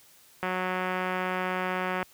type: click train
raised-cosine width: 0.5 ms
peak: -15 dBFS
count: 295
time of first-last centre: 0.43-2.028 s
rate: 184 Hz
effects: white hiss -57 dBFS RMS until 2.13 s + high-pass 60 Hz 12 dB/octave